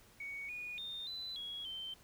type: tone with pitch steps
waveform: triangle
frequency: 2235 / 2456 / 3644 / 4006 / 3324 / 3108 Hz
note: C#7 / D#7 / A#7 / B7 / G#7 / G7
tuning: +14 / -23 / -40 / +24 / +1 / -16 cents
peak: -38 dBFS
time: 0.2-1.94 s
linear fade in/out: 5 ms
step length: 290 ms
effects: tanh soft clip ceiling -39 dBFS + pink hiss -63 dBFS RMS until 2.03 s